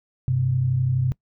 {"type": "tone pair together", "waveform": "sine", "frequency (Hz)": [97.18, 129.2], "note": ["G2", "C3"], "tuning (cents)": [-15, -21], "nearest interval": "perfect fourth", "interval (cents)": 494, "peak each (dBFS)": [-27, -19], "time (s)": [0.28, 1.12], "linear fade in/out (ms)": 0, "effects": ["noise-tail reverb RT60 0.1 s tail -23 dB re dry"]}